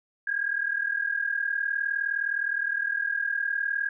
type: tone pair together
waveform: sine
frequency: 1609.5 / 1649 Hz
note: G6 / G#6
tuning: +45 / -13 cents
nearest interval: unison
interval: 42 cents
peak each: -28 dBFS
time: 0.27-3.89 s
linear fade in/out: 5 ms
effects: none